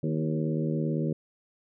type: harmonic tone with a mistuned harmonic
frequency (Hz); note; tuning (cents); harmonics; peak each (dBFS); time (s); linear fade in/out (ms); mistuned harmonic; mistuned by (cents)
77.78; D#2; 0; 2 / 3 / 4 / 5 / 6 / 7; -28 / -32 / -34 / -36 / -38 / -39; 0.03-1.13; 5; 4; +41
effects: none